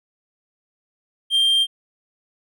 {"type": "tone", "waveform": "triangle", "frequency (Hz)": 3179, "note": "G7", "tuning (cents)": 24, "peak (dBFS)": -13, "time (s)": [1.3, 1.67], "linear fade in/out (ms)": 50, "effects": []}